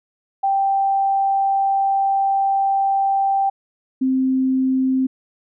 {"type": "tone pair in turn", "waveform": "sine", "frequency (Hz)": [784, 261.6], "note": ["G5", "C4"], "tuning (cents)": [0, 0], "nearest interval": "octave + perfect fifth", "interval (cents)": 1900, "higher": "first", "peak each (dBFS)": [-15, -15], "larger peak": "neither", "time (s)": [[0.43, 3.5], [4.01, 5.07]], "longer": "first", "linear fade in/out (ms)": 10, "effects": []}